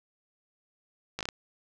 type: slowing click train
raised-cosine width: 0.2 ms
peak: -16 dBFS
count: 5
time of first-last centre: 1.19-1.288 s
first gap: 17 ms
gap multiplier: 1.25
effects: none